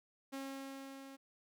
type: tone with level ramp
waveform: sawtooth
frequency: 271.3 Hz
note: C#4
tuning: 37 cents flat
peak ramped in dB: -37 to -47 dBFS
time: 0.32-1.17 s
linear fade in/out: 20 ms
effects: none